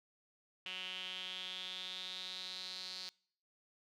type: tone with band-pass filter sweep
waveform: sawtooth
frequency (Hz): 185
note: F#3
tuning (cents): 0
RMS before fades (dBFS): -45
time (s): 0.66-3.09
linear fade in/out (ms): 0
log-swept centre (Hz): 2900 to 4400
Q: 6.7
effects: noise-tail reverb RT60 0.6 s tail -26 dB re dry